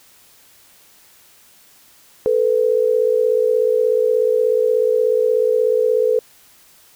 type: tone pair together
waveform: sine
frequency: 440 / 496.6 Hz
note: A4 / B4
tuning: 0 / +9 cents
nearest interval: major second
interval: 209 cents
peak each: -16 dBFS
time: 2.26-6.19 s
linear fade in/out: 0 ms
effects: white hiss -50 dBFS RMS until 6.95 s